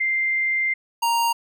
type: tone pair in turn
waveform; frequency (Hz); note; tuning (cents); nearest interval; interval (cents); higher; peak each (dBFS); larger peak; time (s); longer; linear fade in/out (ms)
sine / square; 2093 / 932.3; C7 / A#5; 0 / 0; octave + major second; 1400; first; -19; neither; 0-0.74 / 1.02-1.33; first; 10
effects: none